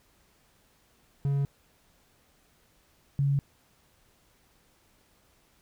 triangle / sine tone pair in turn, 139.9 / 139.9 Hz, C#3 / C#3, +16 / +16 cents, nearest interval unison, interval 0 cents, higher neither, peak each -22 dBFS, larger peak neither, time 1.25-1.45 / 3.19-3.39 s, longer neither, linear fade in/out 0 ms, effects pink hiss -65 dBFS RMS until 5.61 s

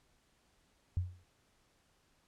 sine tone with exponential decay, 89.7 Hz, F2, 47 cents sharp, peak -27 dBFS, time 0.97-1.24 s, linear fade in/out 0 ms, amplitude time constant 58 ms, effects pink hiss -72 dBFS RMS until 2.27 s + low-pass 10000 Hz 12 dB/octave

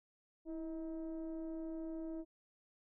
sine tone with frequency modulation, 325.7 Hz, E4, 21 cents flat, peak -39 dBFS, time 0.45-2.25 s, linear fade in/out 50 ms, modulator 309 Hz, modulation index 0.63, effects tanh soft clip ceiling -37 dBFS

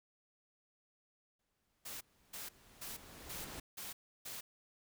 pink noise with exponential growth, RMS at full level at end -46 dBFS, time 1.39-3.6 s, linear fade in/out 5 ms, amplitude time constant 480 ms
white noise bursts, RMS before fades -46 dBFS, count 6, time 1.85-4.41 s, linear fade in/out 10 ms, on 160 ms, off 320 ms
effects none

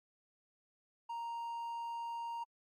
triangle tone, 932.3 Hz, A#5, in tune, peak -37 dBFS, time 1.09-2.44 s, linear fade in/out 10 ms, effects AAC 64 kbps

